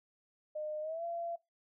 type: tone with pitch glide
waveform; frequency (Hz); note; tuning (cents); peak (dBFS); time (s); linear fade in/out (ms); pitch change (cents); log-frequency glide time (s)
sine; 610 to 680.8; D#5 to F5; -34 to -44; -36; 0.55-1.36; 10; +190; 0.81-1.04
effects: noise-tail reverb RT60 0.2 s tail -20 dB re dry